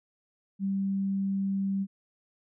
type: tone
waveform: sine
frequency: 195.3 Hz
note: G3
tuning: 6 cents flat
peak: -26 dBFS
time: 0.59-1.87 s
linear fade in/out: 50 ms
effects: none